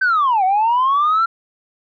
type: linear two-way sweep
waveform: sine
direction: down then up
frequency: 1567 to 733 to 1372 Hz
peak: -11 dBFS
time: 0.01-1.26 s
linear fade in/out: 10 ms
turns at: 0.44 s
effects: tanh soft clip ceiling -10 dBFS